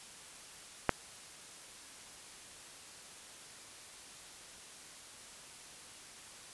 click, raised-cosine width 0.5 ms, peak -10 dBFS, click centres 0.893 s, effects white hiss -52 dBFS RMS until 6.53 s + resampled to 24000 Hz

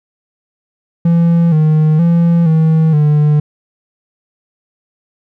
triangle tone with pitch steps, 168.9 / 155 / 169.5 / 159.6 / 149.4 Hz, E3 / D#3 / E3 / D#3 / D3, +42 / -6 / +49 / +44 / +30 cents, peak -5 dBFS, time 1.05-3.4 s, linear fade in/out 5 ms, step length 470 ms, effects none

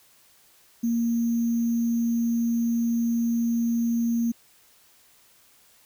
sine tone with sample-and-hold, 233 Hz, A#3, 1 cent flat, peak -21 dBFS, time 0.83-4.32 s, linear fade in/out 10 ms, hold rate 6300 Hz, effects white hiss -58 dBFS RMS until 5.85 s

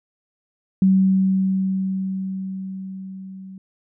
sine tone with level ramp, 190.4 Hz, F#3, 50 cents sharp, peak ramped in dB -11 to -35 dBFS, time 0.82-3.58 s, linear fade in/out 2 ms, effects none

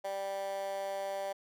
15% pulse tone with high-pass filter, 196 Hz, G3, in tune, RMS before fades -37 dBFS, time 0.04-1.33 s, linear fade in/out 10 ms, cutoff 650 Hz, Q 5.2, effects none

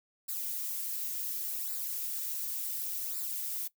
violet noise with flanger, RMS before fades -36 dBFS, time 0.28-3.68 s, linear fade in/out 10 ms, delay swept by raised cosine 0.32 to 6.22 ms, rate 0.69 Hz, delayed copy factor -0.9, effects noise-tail reverb RT60 0.1 s tail -19 dB re dry

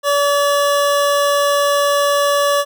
25% pulse tone, 572 Hz, D5, 46 cents flat, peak -9 dBFS, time 0.03-2.65 s, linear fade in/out 50 ms, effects none

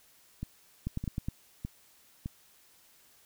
two click trains, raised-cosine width 5 ms, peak -20 / -23 dBFS, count 5 / 4, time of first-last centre 0.87-1.285 / 0.43-2.259 s, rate 9.64 / 1.64 Hz, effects white hiss -62 dBFS RMS until 3.25 s

